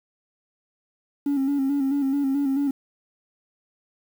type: tone with vibrato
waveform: triangle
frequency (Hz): 276.5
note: C#4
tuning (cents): -4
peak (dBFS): -17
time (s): 1.26-2.71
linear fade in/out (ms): 5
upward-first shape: square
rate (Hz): 4.6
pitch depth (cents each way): 46
effects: tanh soft clip ceiling -16 dBFS + 8-bit